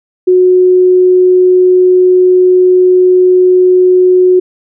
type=tone; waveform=sine; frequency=366 Hz; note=F#4; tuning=19 cents flat; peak=-3 dBFS; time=0.27-4.4 s; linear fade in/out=10 ms; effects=none